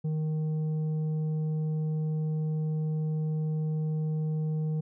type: tone with tanh clipping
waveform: triangle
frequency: 155.56 Hz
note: D#3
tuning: in tune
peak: -28 dBFS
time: 0.04-4.81 s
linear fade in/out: 10 ms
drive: 10 dB
effects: none

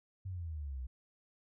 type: exponential sweep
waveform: sine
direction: down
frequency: 97.2 to 61 Hz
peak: -38 dBFS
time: 0.25-0.87 s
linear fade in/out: 10 ms
effects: none

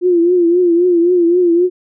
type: tone with vibrato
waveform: sine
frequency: 349.2 Hz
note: F4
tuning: in tune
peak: -8 dBFS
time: 0.01-1.7 s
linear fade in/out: 50 ms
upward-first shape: triangle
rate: 3.8 Hz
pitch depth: 87 cents each way
effects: none

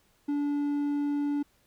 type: tone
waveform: triangle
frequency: 288.9 Hz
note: D4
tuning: 28 cents flat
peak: -24 dBFS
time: 0.28-1.43 s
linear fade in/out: 10 ms
effects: pink hiss -67 dBFS RMS until 1.66 s

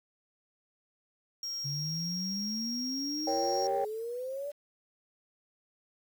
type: tone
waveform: triangle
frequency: 5588 Hz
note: F8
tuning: in tune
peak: -33 dBFS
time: 1.43-3.67 s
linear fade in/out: 2 ms
type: exponential sweep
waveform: sine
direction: up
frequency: 138.59 to 587.3 Hz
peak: -34 dBFS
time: 1.64-4.52 s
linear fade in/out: 20 ms
type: chord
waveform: sine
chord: G diminished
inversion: first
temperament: equal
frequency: 466.2 / 554.4 / 784 Hz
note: Bb4 / Db5 / G5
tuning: 0 / 0 / 0 cents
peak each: -34 / -31 / -30 dBFS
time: 3.27-3.85 s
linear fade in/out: 5 ms
effects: tanh soft clip ceiling -21 dBFS + 9-bit

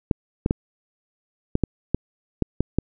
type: clicks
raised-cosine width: 3 ms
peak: -6 dBFS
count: 9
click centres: 0.112 / 0.461 / 0.509 / 1.554 / 1.637 / 1.946 / 2.423 / 2.606 / 2.786 s
effects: none

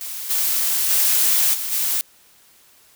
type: noise with level steps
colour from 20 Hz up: blue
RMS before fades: -30 / -20 / -17 / -26 / -21 dBFS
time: 0.01-2.01 s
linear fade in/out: 0 ms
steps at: 0.29 / 0.89 / 1.53 / 1.71 s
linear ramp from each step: 20 ms
effects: white hiss -53 dBFS RMS until 2.95 s

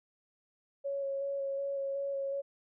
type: tone with vibrato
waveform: sine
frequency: 553 Hz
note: C#5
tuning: 4 cents flat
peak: -32 dBFS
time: 0.84-2.42 s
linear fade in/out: 20 ms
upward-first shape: square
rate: 2.7 Hz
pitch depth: 12 cents each way
effects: none

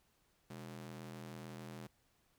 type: ring-modulated tone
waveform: sawtooth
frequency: 164.81 Hz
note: E3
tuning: in tune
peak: -40 dBFS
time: 0.5-1.87 s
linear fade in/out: 5 ms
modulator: 39 Hz
effects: pink hiss -75 dBFS RMS until 2.38 s

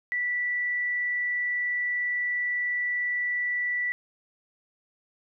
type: tone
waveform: sine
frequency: 1963 Hz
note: B6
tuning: 11 cents flat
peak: -25 dBFS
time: 0.12-3.92 s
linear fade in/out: 0 ms
effects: none

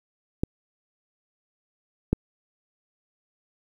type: clicks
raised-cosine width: 3 ms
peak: -10 / -7 dBFS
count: 2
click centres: 0.435 / 2.13 s
effects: 8-bit

